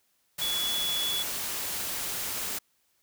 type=tone in noise; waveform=sine; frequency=3400 Hz; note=G#7; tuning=40 cents sharp; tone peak=-28 dBFS; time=0.41-1.23 s; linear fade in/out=10 ms; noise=white; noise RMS=-33 dBFS; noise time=0.38-2.59 s; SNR=+2 dB; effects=white hiss -71 dBFS RMS until 3.02 s